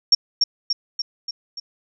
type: tone with echo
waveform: sine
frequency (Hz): 5520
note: F8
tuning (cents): -21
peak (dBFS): -9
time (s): 0.12-0.15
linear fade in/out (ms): 5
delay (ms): 290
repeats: 5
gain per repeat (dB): -4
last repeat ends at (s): 1.6
effects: none